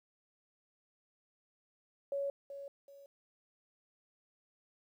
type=tone with echo; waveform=sine; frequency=559 Hz; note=C#5; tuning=14 cents sharp; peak=-33 dBFS; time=2.12-2.3 s; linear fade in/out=2 ms; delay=380 ms; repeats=2; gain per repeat=-10 dB; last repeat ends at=3.06 s; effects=12-bit